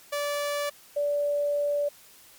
sawtooth / sine tone pair in turn, 580 / 580 Hz, D5 / D5, -22 / -22 cents, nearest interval unison, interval 0 cents, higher neither, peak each -23 / -23 dBFS, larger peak neither, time 0.12-0.7 / 0.96-1.89 s, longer second, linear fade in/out 10 ms, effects white hiss -53 dBFS RMS until 2.38 s + MP3 96 kbps

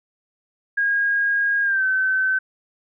sine tone with pitch glide, 1632 to 1531.5 Hz, G#6 to G6, -31 to -41 cents, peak -17 dBFS, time 0.77-2.39 s, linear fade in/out 10 ms, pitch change -110 cents, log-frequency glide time 1.63-1.84 s, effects none

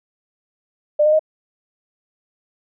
sine tone with pitch steps, 598 / 610.9 / 624.1 Hz, D5 / D#5 / D#5, +31 / -32 / +5 cents, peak -11 dBFS, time 0.99-1.194 s, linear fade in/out 10 ms, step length 68 ms, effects none

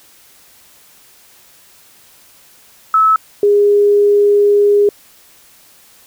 sine tone pair in turn, 1300 / 409.5 Hz, E6 / G#4, -24 / -24 cents, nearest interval octave + minor sixth, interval 2000 cents, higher first, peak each -7 dBFS, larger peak neither, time 2.94-3.16 / 3.43-4.89 s, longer second, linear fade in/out 2 ms, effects white hiss -46 dBFS RMS until 6.06 s

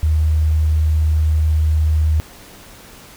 sine tone, 77.78 Hz, D#2, in tune, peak -12 dBFS, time 0.03-2.2 s, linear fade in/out 0 ms, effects pink hiss -41 dBFS RMS until 3.16 s

